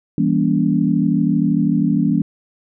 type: chord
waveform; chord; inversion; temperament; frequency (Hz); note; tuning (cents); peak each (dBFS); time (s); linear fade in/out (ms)
sine; E diminished seventh; none; just; 164.81 / 197.78 / 237.3 / 284.8; E3 / G3 / Bb3 / Db4; 0 / +16 / +31 / +47; -19; 0.18-2.22; 2
effects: none